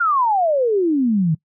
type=exponential sweep; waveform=sine; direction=down; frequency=1441 to 150 Hz; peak=-14 dBFS; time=0-1.35 s; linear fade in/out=10 ms; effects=noise-tail reverb RT60 0.1 s tail -22 dB re dry